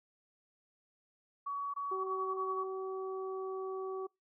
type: tone bursts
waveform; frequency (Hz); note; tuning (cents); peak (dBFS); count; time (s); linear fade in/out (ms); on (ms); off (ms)
sine; 1129; C#6; +31; -35; 4; 1.46-2.643; 10; 280; 21
type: harmonic tone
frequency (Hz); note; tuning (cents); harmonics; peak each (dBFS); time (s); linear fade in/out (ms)
380; F#4; +46; 1 / 2 / 3; -37 / -49 / -45; 1.91-4.07; 10
effects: noise-tail reverb RT60 0.2 s tail -26 dB re dry